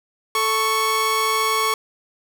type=tone pair together; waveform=sawtooth; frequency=440 / 1108.7 Hz; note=A4 / C#6; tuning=0 / 0 cents; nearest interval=octave + major third; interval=1600 cents; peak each=-21 / -15 dBFS; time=0.35-1.74 s; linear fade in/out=2 ms; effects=8-bit